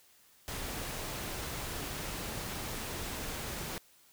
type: noise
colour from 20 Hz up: pink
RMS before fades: -39 dBFS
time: 0.48-3.78 s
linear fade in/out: 0 ms
effects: white hiss -63 dBFS RMS until 4.12 s